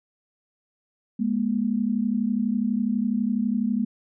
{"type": "tone pair together", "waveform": "sine", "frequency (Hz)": [207.7, 239.8], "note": ["G#3", "A#3"], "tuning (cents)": [0, 49], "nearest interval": "major second", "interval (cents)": 249, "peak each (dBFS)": -24, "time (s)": [1.19, 3.85], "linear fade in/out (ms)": 10, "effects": []}